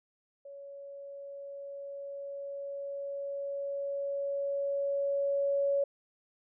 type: tone with level ramp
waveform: sine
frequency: 560 Hz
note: C#5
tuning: 18 cents sharp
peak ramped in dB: -44 to -25 dBFS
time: 0.45-5.84 s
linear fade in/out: 5 ms
effects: none